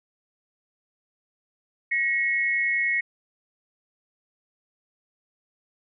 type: tone pair together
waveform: sine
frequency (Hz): 1900 / 2185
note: A#6 / C#7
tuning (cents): +33 / -26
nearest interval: major second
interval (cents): 241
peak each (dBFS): -24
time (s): 1.91-3.01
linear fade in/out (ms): 10
effects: none